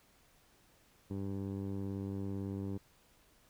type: tone with low-pass filter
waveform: 15% pulse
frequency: 98 Hz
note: G2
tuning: in tune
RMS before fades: -39 dBFS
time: 1.1-2.78 s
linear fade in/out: 10 ms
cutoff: 460 Hz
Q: 0.77
effects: pink hiss -67 dBFS RMS until 3.49 s